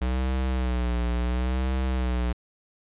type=tone with vibrato; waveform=square; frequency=62.2 Hz; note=B1; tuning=13 cents sharp; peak=-24 dBFS; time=0.01-2.33 s; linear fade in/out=10 ms; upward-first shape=sine; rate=0.72 Hz; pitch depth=76 cents each way; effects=resampled to 8000 Hz